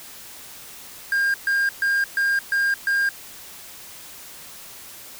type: tone bursts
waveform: triangle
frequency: 1607 Hz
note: G6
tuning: 43 cents sharp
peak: -16 dBFS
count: 6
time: 1.12-3.09 s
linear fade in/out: 2 ms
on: 220 ms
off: 130 ms
effects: white hiss -41 dBFS RMS until 5.19 s